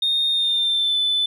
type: tone with pitch glide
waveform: sine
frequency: 3678 to 3508 Hz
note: A#7 to A7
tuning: -24 to -6 cents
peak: -16 dBFS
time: 0.02-1.26 s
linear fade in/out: 5 ms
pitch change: -82 cents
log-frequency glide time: 0.3-0.98 s
effects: tanh soft clip ceiling -14 dBFS